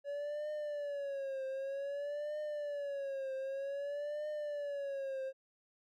triangle tone with vibrato, 566 Hz, C#5, 36 cents sharp, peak -35 dBFS, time 0.04-5.33 s, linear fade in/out 50 ms, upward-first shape triangle, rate 0.53 Hz, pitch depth 120 cents each way, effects none

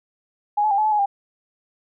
sine tone with pitch steps, 829 / 856 / 797 / 856 / 863 / 838 / 799 Hz, G#5 / A5 / G5 / A5 / A5 / G#5 / G5, -3 / -48 / +28 / -48 / -34 / +15 / +33 cents, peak -16 dBFS, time 0.57-1.06 s, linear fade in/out 10 ms, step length 70 ms, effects none

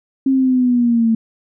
sine linear sweep, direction down, 270 to 222.8 Hz, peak -11 dBFS, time 0.26-1.15 s, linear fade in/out 5 ms, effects none

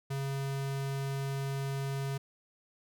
square tone, 137.2 Hz, C#3, 17 cents flat, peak -33 dBFS, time 0.1-2.18 s, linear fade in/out 10 ms, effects none

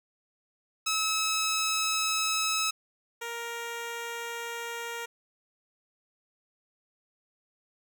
10% pulse tone pair in turn, 1293 / 467.8 Hz, E6 / A#4, -34 / +6 cents, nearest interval octave + tritone, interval 1760 cents, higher first, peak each -18 / -26 dBFS, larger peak first, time 0.86-2.71 / 3.21-5.06 s, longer neither, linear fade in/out 10 ms, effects none

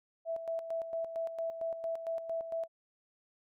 sine tone with tremolo, 659.3 Hz, E5, in tune, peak -32 dBFS, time 0.25-2.68 s, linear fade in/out 50 ms, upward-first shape square, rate 4.4 Hz, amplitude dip 60%, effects none

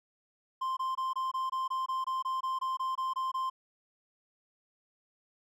triangle tone bursts, 1046.5 Hz, C6, in tune, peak -28 dBFS, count 16, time 0.61-3.5 s, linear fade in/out 10 ms, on 160 ms, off 22 ms, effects none

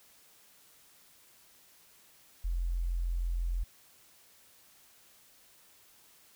sine tone, 43.18 Hz, F1, 19 cents flat, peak -29 dBFS, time 2.44-3.64 s, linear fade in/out 10 ms, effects white hiss -61 dBFS RMS until 6.35 s

